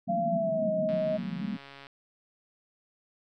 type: band-pass noise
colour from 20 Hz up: pink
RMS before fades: -34 dBFS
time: 0.07-1.57 s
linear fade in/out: 10 ms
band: 170 to 230 Hz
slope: 48 dB/octave
type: tone with pitch glide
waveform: sine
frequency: 686 to 629.1 Hz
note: F5 to D#5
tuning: -31 to +19 cents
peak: -26 dBFS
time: 0.08-1.18 s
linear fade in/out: 20 ms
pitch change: -150 cents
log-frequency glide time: 0.25-0.68 s
type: click train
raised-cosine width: 0.3 ms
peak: -31 dBFS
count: 137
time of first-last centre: 0.89-1.868 s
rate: 139 Hz
effects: none